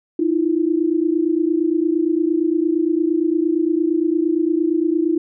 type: tone pair together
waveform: sine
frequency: 312.8 / 341.5 Hz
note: D#4 / F4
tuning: +9 / -39 cents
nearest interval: major second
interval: 152 cents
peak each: -18 dBFS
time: 0.19-5.18 s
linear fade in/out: 5 ms
effects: none